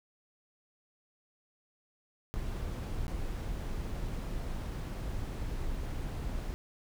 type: noise with dropouts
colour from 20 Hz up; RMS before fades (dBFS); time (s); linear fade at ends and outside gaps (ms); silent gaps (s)
brown; -36; 2.34-6.54; 0; 3.067-3.081 / 3.609-3.613
effects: none